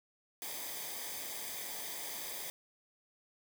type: noise with comb filter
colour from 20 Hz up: white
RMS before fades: -42 dBFS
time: 0.42-2.5 s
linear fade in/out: 0 ms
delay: 0.72 ms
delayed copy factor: -0.65
effects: none